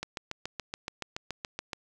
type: click train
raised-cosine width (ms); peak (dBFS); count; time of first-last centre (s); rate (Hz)
0.2; -17; 13; 0.03-1.732; 7.05
effects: none